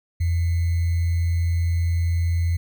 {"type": "tone with sample-and-hold", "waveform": "sine", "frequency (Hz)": 84.8, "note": "E2", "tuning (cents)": 50, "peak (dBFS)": -18, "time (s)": [0.2, 2.57], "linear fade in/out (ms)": 10, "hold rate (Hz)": 2100, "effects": []}